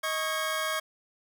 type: tone cluster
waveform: 25% pulse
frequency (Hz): 629 / 1105 / 1630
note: D#5 / C#6 / G#6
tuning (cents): +19 / -6 / -33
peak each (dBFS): -29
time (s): 0.03-0.8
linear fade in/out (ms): 10
effects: none